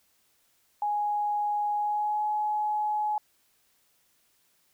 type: tone with pitch glide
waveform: sine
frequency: 831 to 845 Hz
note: G#5 to G#5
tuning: +1 to +30 cents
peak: -25 dBFS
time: 0.82-3.18 s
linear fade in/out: 2 ms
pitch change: +29 cents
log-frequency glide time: 1.75-2.24 s
effects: white hiss -68 dBFS RMS until 4.73 s